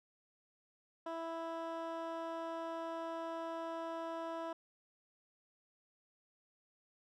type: tone with band-pass filter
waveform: 15% pulse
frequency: 329.6 Hz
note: E4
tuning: in tune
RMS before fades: -42 dBFS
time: 1.06-4.53 s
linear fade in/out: 5 ms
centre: 700 Hz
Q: 0.86
effects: none